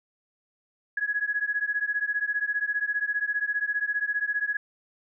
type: beating tone pair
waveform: sine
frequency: 1668 / 1683 Hz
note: G#6 / G#6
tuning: +7 / +23 cents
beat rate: 15 Hz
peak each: -28 dBFS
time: 0.97-4.57 s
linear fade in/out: 5 ms
effects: none